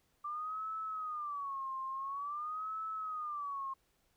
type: tone with vibrato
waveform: sine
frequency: 1174.7 Hz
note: D6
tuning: in tune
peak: -37 dBFS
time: 0.24-3.74 s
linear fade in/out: 10 ms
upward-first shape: sine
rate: 0.48 Hz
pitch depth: 180 cents each way
effects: pink hiss -75 dBFS RMS until 4.16 s